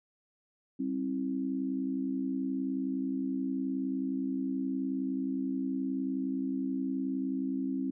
sine tone cluster, 195.7 / 266.9 / 326 Hz, G3 / C4 / E4, -3 / +35 / -19 cents, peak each -38 / -31 / -39 dBFS, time 0.79-7.91 s, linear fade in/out 10 ms, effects none

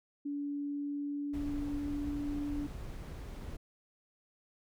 sine tone with pitch glide, 286.9 to 289.9 Hz, D4 to D4, -40 to -22 cents, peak -34 dBFS, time 0.25-2.67 s, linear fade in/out 10 ms, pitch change +18 cents, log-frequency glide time 0.62-2.34 s
brown noise, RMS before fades -42 dBFS, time 1.33-3.57 s, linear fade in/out 10 ms
effects none

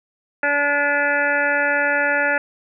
harmonic tone with a mistuned harmonic, 287.8 Hz, D4, 35 cents flat, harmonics 1 / 2 / 3 / 5 / 6 / 7 / 8 / 9, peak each -31 / -23 / -26 / -21 / -21 / -28 / -32 / -31 dBFS, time 0.43-2.38 s, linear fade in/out 2 ms, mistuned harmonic 8, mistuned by +32 cents, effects none

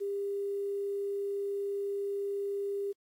sine tone with quantisation, 400.6 Hz, G4, 38 cents sharp, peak -31 dBFS, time 0-2.93 s, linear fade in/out 20 ms, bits 10, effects AAC 64 kbps

